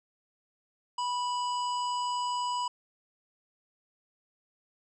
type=harmonic tone; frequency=984 Hz; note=B5; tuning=7 cents flat; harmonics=1 / 3 / 5 / 7 / 8; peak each=-29 / -40 / -43 / -51 / -46 dBFS; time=0.98-2.68 s; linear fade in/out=5 ms; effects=none